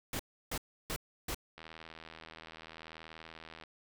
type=noise bursts; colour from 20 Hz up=pink; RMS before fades=-37 dBFS; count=4; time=0.13-1.346 s; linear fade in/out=2 ms; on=64 ms; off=320 ms
type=click train; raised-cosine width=0.3 ms; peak=-32 dBFS; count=167; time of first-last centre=1.58-3.637 s; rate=80.7 Hz
effects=none